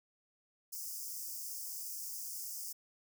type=high-pass noise; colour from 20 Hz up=white; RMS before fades=-43 dBFS; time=0.72-2.73 s; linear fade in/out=10 ms; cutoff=4900 Hz; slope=96 dB/octave; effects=none